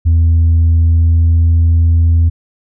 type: tone with pitch glide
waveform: sine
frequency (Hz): 82.41 to 82.98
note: E2 to E2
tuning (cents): 0 to +12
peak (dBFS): -4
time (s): 0.05-2.3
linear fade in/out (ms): 20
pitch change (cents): +12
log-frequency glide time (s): 0.77-1.5
effects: tanh soft clip ceiling -5 dBFS